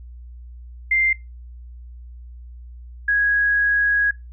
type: tone pair in turn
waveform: sine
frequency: 2093 / 1657.1 Hz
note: C7 / G#6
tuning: 0 / -4 cents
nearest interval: major third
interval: 404 cents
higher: first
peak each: -15 dBFS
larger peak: neither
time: 0.91-1.13 / 3.08-4.11 s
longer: second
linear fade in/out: 5 ms
effects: noise-tail reverb RT60 0.2 s tail -20 dB re dry + added 60 Hz sine -36 dBFS peak until 4.32 s